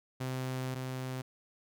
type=tone pair in turn; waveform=sawtooth; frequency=129.4 / 129.4 Hz; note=C3 / C3; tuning=-19 / -19 cents; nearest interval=unison; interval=0 cents; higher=neither; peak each=-30 / -32 dBFS; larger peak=first; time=0.2-0.75 / 0.75-1.22 s; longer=first; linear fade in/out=10 ms; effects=none